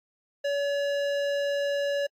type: tone with hard clipping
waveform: sine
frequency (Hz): 568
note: C#5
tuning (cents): +42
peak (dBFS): -27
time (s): 0.44-2.07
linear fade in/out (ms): 10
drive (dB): 15
effects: AAC 64 kbps